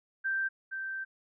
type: tone pair in turn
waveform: sine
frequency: 1568 / 1561.1 Hz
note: G6 / G6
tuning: 0 / -8 cents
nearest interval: unison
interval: 8 cents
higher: first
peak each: -28 / -34 dBFS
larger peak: first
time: 0.24-0.49 / 0.71-1.05 s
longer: second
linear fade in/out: 20 ms
effects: none